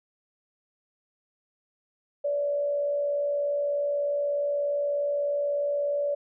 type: tone with frequency modulation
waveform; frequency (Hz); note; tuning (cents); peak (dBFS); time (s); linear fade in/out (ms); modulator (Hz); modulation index
sine; 576; D5; -34; -24; 2.24-6.15; 10; 63.3; 0.3
effects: none